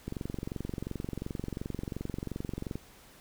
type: click train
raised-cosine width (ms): 3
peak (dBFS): -22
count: 62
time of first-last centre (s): 0.08-2.755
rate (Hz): 22.8
effects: pink hiss -56 dBFS RMS until 3.2 s